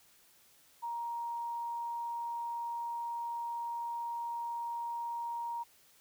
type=tone; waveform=sine; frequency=939 Hz; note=A#5; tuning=12 cents sharp; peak=-35 dBFS; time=0.82-5.64 s; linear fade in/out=20 ms; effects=white hiss -64 dBFS RMS until 6 s